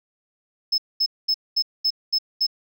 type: tone bursts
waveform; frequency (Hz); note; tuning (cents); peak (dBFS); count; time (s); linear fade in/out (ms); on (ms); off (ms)
sine; 5210; E8; -21; -15; 7; 0.72-2.467; 10; 61; 220
effects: tanh soft clip ceiling -16 dBFS